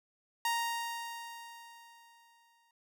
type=tone with exponential decay; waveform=sawtooth; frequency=932.3 Hz; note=A#5; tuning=in tune; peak=-25 dBFS; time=0.45-2.71 s; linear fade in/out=2 ms; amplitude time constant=490 ms; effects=none